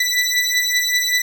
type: beating tone pair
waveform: 20% pulse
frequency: 1975.5 / 1980.7 Hz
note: B6 / B6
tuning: 0 / +5 cents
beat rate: 5.2 Hz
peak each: -14 dBFS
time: 0-1.22 s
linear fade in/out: 5 ms
effects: none